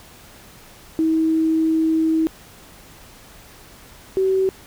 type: tone pair in turn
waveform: sine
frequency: 320.5 / 381.1 Hz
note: E4 / G4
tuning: -49 / -49 cents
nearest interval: minor third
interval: 300 cents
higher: second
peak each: -15 dBFS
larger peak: neither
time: 0.99-2.27 / 4.17-4.49 s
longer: first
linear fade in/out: 0 ms
effects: pink hiss -45 dBFS RMS until 4.66 s